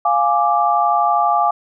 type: chord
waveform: sine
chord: D diminished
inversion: first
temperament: equal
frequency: 698.5 / 830.6 / 1174.7 Hz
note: F5 / Ab5 / D6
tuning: 0 / 0 / 0 cents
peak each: -17 dBFS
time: 0.05-1.51 s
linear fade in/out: 5 ms
effects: none